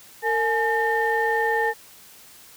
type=tone cluster; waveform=sine; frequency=456.3 / 848 / 1809 Hz; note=A#4 / G#5 / A6; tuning=-37 / +36 / +48 cents; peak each=-23 dBFS; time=0.22-1.74 s; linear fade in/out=50 ms; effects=tanh soft clip ceiling -12 dBFS + white hiss -48 dBFS RMS until 2.56 s